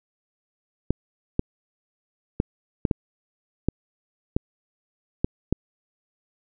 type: clicks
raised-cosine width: 3 ms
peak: -7 dBFS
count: 9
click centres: 0.906 / 1.394 / 2.401 / 2.852 / 2.912 / 3.686 / 4.365 / 5.245 / 5.526 s
effects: none